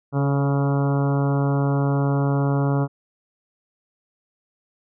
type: harmonic tone with a mistuned harmonic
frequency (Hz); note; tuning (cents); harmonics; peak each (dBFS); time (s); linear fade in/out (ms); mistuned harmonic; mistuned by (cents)
139.8; C#3; +15; 1 / 2 / 3 / 4 / 5 / 6 / 7 / 8 / 9 / 10; -19 / -25 / -29 / -31 / -33 / -35 / -36 / -37 / -38 / -39; 0.12-2.88; 50; 3; +19
effects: none